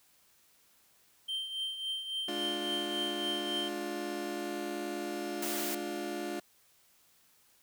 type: tone with tremolo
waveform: triangle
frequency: 3136 Hz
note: G7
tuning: in tune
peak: -30 dBFS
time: 1.28-3.69 s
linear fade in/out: 10 ms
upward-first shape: triangle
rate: 3.6 Hz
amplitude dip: 65%
type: chord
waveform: 30% pulse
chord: D diminished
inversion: second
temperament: just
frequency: 211.4 / 293.7 / 352.4 Hz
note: Ab3 / D4 / F4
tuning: +31 / 0 / +16 cents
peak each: -41 / -37 / -35 dBFS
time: 2.28-6.4 s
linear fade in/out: 5 ms
type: high-pass noise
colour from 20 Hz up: white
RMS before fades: -37 dBFS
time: 5.42-5.75 s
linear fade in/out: 5 ms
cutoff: 530 Hz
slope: 96 dB/octave
effects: white hiss -66 dBFS RMS until 7.62 s